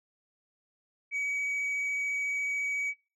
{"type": "tone with vibrato", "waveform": "sine", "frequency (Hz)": 2269, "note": "C#7", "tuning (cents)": 40, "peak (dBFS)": -26, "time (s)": [1.11, 2.94], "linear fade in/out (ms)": 50, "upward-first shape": "triangle", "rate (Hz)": 14, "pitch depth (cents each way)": 9, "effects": ["noise-tail reverb RT60 0.3 s tail -22 dB re dry", "tanh soft clip ceiling -28 dBFS"]}